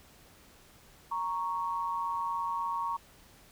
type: tone pair together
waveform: sine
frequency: 932.3 / 1108.7 Hz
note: A#5 / C#6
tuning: 0 / 0 cents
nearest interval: minor third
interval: 300 cents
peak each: -33 / -33 dBFS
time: 1.11-2.97 s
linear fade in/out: 10 ms
effects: pink hiss -58 dBFS RMS until 3.51 s